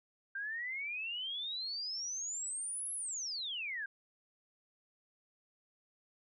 sine exponential two-way sweep, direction up then down, 1568 to 11175 to 1568 Hz, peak -37 dBFS, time 0.35-3.86 s, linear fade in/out 5 ms, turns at 2.93 s, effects none

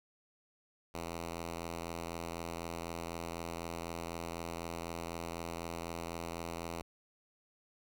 5% pulse tone, 84 Hz, E2, 33 cents sharp, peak -28 dBFS, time 0.94-6.82 s, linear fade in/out 5 ms, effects none

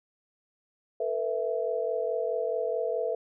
sine chord, A suspended second, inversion none, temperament equal with one note detuned, 449.2 / 493.9 / 659.3 Hz, A4 / B4 / E5, +36 / 0 / 0 cents, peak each -31 dBFS, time 1-3.15 s, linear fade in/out 5 ms, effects none

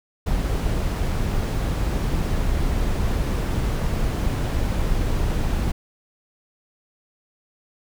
brown noise, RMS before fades -22 dBFS, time 0.26-5.72 s, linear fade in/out 10 ms, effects none

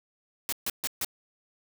white noise bursts, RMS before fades -30 dBFS, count 4, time 0.49-1.046 s, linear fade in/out 0 ms, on 34 ms, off 140 ms, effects none

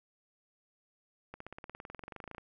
accelerating click train, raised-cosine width 0.5 ms, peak -29 dBFS, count 23, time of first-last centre 1.34-2.382 s, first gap 64 ms, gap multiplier 0.97, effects none

